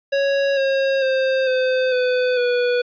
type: tone with pitch steps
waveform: square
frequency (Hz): 554.4 / 540.8 / 527.5 / 514.6 / 502 / 489.7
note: C#5 / C#5 / C5 / C5 / B4 / B4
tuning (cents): 0 / -43 / +14 / -29 / +28 / -15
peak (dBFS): -17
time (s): 0.12-2.82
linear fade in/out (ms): 10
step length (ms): 450
effects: resampled to 11025 Hz + 9-bit